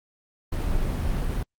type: noise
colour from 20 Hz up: brown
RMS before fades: -25 dBFS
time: 0.52-1.43 s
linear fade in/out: 5 ms
effects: Opus 32 kbps